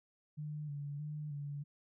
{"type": "tone with vibrato", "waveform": "sine", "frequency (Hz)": 147.1, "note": "D3", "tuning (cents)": 3, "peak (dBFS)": -39, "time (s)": [0.37, 1.64], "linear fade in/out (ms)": 20, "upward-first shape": "square", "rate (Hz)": 1.6, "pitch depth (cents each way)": 39, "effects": []}